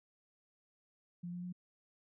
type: tone with pitch steps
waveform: sine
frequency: 174.61 / 176.95 / 179.31 Hz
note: F3 / F3 / F3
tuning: 0 / +23 / +46 cents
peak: -40 dBFS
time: 1.23-1.527 s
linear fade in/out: 10 ms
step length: 99 ms
effects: none